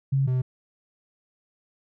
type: tone pair in turn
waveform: sine / triangle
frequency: 136.1 / 127.78 Hz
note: C#3 / C3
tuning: -31 / -41 cents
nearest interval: minor second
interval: 110 cents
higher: first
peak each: -19 dBFS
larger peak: neither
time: 0.12-0.27 / 0.27-0.42 s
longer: neither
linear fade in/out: 10 ms
effects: none